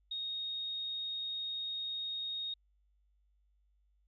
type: tone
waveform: sine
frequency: 3729 Hz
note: A#7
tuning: in tune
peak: -36 dBFS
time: 0.11-2.54 s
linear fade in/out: 5 ms
effects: added 50 Hz sine -69 dBFS peak until 4.07 s